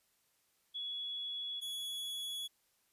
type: tone pair in turn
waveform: sine / 45% pulse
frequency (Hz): 3377 / 3377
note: G#7 / G#7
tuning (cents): +28 / +28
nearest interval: unison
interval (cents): 0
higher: neither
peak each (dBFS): -38 / -39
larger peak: first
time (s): 0.74-1.61 / 1.61-2.48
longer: neither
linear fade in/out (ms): 20
effects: white hiss -75 dBFS RMS until 2.92 s + resampled to 32000 Hz